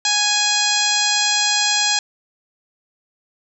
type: harmonic tone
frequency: 830.6 Hz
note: G#5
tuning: in tune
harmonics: 1 / 2 / 3 / 4 / 5 / 6 / 7 / 8 / 9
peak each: -25 / -25 / -25 / -23 / -22 / -24 / -27 / -26 / -24 dBFS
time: 0.05-1.99 s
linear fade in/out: 2 ms
effects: none